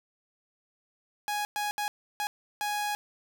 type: tone bursts at uneven times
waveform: sawtooth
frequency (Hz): 830.6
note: G#5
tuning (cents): 0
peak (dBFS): -25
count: 5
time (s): 1.28-1.45 / 1.56-1.71 / 1.78-1.88 / 2.2-2.27 / 2.61-2.95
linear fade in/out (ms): 0
effects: 11-bit